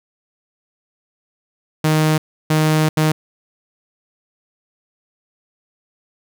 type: tone bursts at uneven times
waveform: sawtooth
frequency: 155.56 Hz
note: D#3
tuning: in tune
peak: -9 dBFS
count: 3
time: 1.84-2.18 / 2.5-2.89 / 2.97-3.12 s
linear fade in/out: 5 ms
effects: none